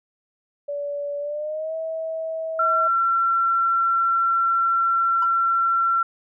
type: tone with pitch glide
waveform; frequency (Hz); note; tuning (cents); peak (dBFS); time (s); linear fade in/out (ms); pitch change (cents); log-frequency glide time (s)
sine; 575 to 645.4; D5 to E5; -37 to -37; -25; 0.68-2.88; 10; +200; 1.19-1.75
type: tone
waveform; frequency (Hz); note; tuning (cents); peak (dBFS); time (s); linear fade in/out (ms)
sine; 1357; E6; +50; -17; 2.59-6.03; 5
type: tone with exponential decay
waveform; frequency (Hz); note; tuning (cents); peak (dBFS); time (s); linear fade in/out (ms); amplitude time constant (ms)
triangle; 987.8; B5; 0; -23; 5.22-5.29; 5; 15
effects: none